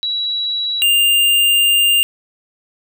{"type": "tone pair in turn", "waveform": ["sine", "square"], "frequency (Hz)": [3905, 2801], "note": ["B7", "F7"], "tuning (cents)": [-20, 4], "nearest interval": "tritone", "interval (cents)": 576, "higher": "first", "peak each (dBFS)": [-17, -11], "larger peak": "second", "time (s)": [[0.03, 0.82], [0.82, 2.03]], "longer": "second", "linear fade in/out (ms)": 0, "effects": []}